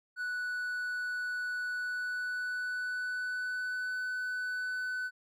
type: tone with pitch glide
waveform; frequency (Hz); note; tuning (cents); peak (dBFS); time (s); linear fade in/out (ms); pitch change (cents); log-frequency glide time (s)
triangle; 1480 to 1499.8; F#6 to F#6; 0 to +23; -31; 0.16-5.11; 50; +23; 1.74-3.92
effects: none